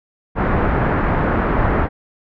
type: low-pass noise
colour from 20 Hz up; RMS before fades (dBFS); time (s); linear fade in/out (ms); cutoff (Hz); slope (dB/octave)
pink; -17; 0.35-1.89; 50; 1700; 24
effects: none